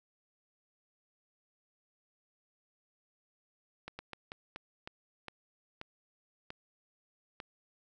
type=slowing click train; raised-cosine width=0.3 ms; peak=-26 dBFS; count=10; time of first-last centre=3.88-7.402 s; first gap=110 ms; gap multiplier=1.3; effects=none